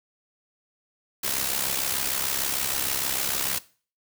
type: noise with amplitude modulation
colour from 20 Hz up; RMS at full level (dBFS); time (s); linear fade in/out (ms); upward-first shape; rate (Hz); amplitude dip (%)
white; -24; 1.23-3.59; 10; sine; 66.6; 65
effects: noise-tail reverb RT60 0.4 s tail -19 dB re dry